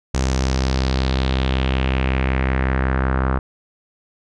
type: tone with low-pass filter sweep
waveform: sawtooth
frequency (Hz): 65.41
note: C2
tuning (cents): 0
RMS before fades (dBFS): -19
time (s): 0.14-3.39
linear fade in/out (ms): 5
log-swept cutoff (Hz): 6800 to 1300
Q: 2.7
effects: none